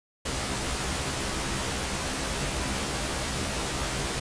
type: noise with comb filter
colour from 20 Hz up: pink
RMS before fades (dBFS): -30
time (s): 0.25-4.2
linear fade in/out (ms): 10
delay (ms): 15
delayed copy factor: +0.75
effects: resampled to 22050 Hz